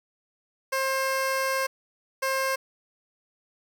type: tone bursts at uneven times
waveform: 15% pulse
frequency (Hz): 532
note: C5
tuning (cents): +29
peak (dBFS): -18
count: 2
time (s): 0.72-1.67 / 2.22-2.56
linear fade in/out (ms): 10
effects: 10-bit

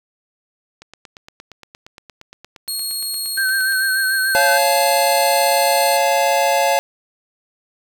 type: click train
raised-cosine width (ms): 0.2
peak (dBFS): -21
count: 26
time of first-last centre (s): 0.82-3.724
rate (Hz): 8.61
type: tone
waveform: 20% pulse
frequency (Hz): 4293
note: C8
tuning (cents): +44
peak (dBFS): -16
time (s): 2.68-5.97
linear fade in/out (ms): 2
type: tone with vibrato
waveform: sine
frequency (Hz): 1553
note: G6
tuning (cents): -17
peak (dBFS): -16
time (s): 3.37-4.58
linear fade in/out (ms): 10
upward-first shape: sine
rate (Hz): 6.8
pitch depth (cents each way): 39
type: chord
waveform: square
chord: Db augmented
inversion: none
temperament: just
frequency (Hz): 554.4 / 693 / 866.2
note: Db5 / F5 / A5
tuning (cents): 0 / -14 / -27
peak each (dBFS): -19 / -19 / -19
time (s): 4.35-6.79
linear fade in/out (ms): 0
effects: 7-bit

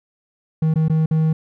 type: tone with dropouts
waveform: triangle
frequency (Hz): 158.3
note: D#3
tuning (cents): +30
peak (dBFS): -12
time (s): 0.62-1.33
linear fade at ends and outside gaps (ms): 5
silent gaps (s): 0.74-0.757 / 0.883-0.897 / 1.06-1.11
effects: none

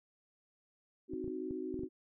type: chord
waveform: sine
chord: C diminished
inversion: none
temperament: equal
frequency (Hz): 261.6 / 311.1 / 370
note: C4 / Eb4 / Gb4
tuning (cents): 0 / 0 / 0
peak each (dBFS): -43 / -42 / -40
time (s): 1.08-1.89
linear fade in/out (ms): 50
type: clicks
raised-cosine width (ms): 3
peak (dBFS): -32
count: 7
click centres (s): 1.136 / 1.243 / 1.278 / 1.509 / 1.742 / 1.793 / 1.835
effects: none

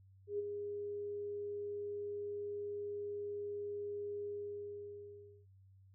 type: tone with ADSR envelope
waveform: sine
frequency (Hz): 409.8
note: G#4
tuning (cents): -23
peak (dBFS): -33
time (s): 0.27-5.46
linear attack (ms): 120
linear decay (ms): 23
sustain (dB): -6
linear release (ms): 1200
effects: added 96 Hz sine -60 dBFS peak until 5.94 s

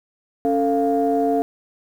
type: tone cluster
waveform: sine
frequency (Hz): 278.2 / 446.6 / 696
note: C#4 / A4 / F5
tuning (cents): +6 / +26 / -6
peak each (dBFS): -20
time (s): 0.45-1.42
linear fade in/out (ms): 0
effects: tanh soft clip ceiling -9 dBFS + 8-bit

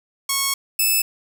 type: tone pair in turn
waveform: 5% pulse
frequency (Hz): 1100 / 2616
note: C#6 / E7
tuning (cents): -14 / -14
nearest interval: octave + minor third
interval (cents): 1500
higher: second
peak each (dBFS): -7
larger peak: neither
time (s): 0.29-0.54 / 0.79-1.02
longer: first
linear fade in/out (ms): 5
effects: none

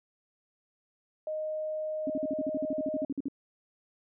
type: tone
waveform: sine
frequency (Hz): 620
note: D#5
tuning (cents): -6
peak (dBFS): -31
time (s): 1.27-3.05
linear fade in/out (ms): 2
type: tone bursts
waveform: sine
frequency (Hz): 276.5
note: C#4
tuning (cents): -4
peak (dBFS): -29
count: 16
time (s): 2.07-3.284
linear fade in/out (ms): 2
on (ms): 29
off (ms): 50
effects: none

